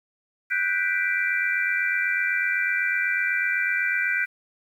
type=chord; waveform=sine; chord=G major seventh; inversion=third; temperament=equal; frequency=1480 / 1568 / 1975.5 / 2349 Hz; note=F#6 / G6 / B6 / D7; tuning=0 / 0 / 0 / 0 cents; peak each=-27 dBFS; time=0.5-4.26 s; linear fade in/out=20 ms; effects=9-bit